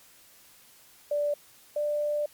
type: tone pair in turn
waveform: sine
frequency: 585 / 591.8 Hz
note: D5 / D5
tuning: -7 / +13 cents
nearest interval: unison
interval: 20 cents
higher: second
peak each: -24 / -25 dBFS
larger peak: first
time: 1.11-1.34 / 1.76-2.26 s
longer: second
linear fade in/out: 5 ms
effects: white hiss -56 dBFS RMS until 2.33 s + MP3 96 kbps